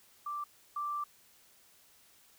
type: tone pair in turn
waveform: sine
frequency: 1174.7 / 1174.7 Hz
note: D6 / D6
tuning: 0 / 0 cents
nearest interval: unison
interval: 0 cents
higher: neither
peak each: -35 / -33 dBFS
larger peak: second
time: 0.26-0.44 / 0.76-1.04 s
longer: second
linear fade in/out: 5 ms
effects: white hiss -63 dBFS RMS until 2.38 s